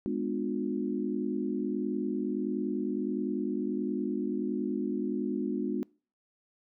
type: chord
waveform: sine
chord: G# diminished seventh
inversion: none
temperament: just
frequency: 207.7 / 249.2 / 299 / 358.8 Hz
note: G#3 / B3 / D4 / F4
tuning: 0 / +16 / +31 / +47 cents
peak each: -34 / -34 / -34 / -35 dBFS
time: 0.06-5.83 s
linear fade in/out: 0 ms
effects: noise-tail reverb RT60 0.4 s tail -26 dB re dry